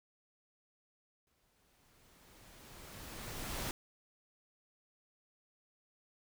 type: noise with exponential growth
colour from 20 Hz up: pink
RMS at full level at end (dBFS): -38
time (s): 1.27-3.71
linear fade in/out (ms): 1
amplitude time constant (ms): 530
effects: none